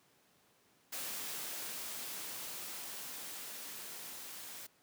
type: noise with level ramp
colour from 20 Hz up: white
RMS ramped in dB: -41 to -48 dBFS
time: 0.92-4.67 s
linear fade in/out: 10 ms
effects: pink hiss -69 dBFS RMS until 4.82 s + high-pass 150 Hz 12 dB/octave